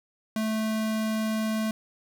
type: tone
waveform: square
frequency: 218.7 Hz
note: A3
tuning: 10 cents flat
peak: -26 dBFS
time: 0.36-1.71 s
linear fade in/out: 2 ms
effects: none